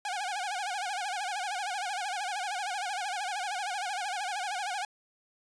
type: tone with vibrato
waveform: sawtooth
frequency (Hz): 774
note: G5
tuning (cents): -22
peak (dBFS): -28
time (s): 0.05-4.85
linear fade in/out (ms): 2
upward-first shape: sine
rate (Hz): 13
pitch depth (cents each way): 150
effects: resampled to 22050 Hz